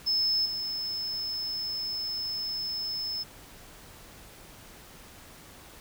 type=tone with level steps; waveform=triangle; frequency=5230 Hz; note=E8; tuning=15 cents flat; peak=-21 / -29 dBFS; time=0.06-3.24 s; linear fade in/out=20 ms; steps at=0.45 s; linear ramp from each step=10 ms; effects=tanh soft clip ceiling -20 dBFS + pink hiss -50 dBFS RMS until 5.8 s